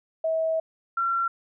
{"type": "tone pair in turn", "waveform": "sine", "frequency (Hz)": [645, 1363.8], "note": ["E5", "F6"], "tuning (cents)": [-38, -42], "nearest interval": "octave + minor second", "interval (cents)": 1296, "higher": "second", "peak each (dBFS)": -22, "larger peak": "neither", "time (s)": [[0.24, 0.6], [0.97, 1.28]], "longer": "first", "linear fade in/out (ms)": 5, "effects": []}